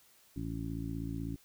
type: harmonic tone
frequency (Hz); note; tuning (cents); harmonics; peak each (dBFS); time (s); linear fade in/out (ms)
56; A1; +31; 1 / 2 / 3 / 4 / 5 / 6; -42 / -41 / -42 / -48 / -40 / -49; 0.36-1.36; 5
effects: white hiss -64 dBFS RMS until 1.44 s